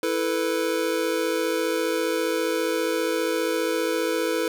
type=chord; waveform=square; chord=E suspended fourth; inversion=none; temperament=just; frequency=329.6 / 439.5 / 494.4 Hz; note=E4 / A4 / B4; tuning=0 / -2 / +2 cents; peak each=-28 / -28 / -27 dBFS; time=0.03-4.48 s; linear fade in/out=2 ms; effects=none